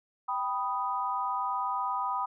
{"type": "chord", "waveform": "sine", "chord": "G augmented", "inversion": "none", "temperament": "equal", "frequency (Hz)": [784, 987.8, 1244.5], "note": ["G5", "B5", "D#6"], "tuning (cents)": [0, 0, 0], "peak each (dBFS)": [-35, -31, -33], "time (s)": [0.28, 2.26], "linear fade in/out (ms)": 10, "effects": []}